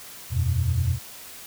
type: chord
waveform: sine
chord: E suspended second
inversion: none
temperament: equal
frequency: 82.41 / 92.5 / 123.47 Hz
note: E2 / F#2 / B2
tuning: 0 / 0 / 0 cents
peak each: -24 dBFS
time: 0.3-0.99 s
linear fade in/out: 50 ms
effects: tanh soft clip ceiling -12 dBFS + white hiss -42 dBFS RMS until 1.46 s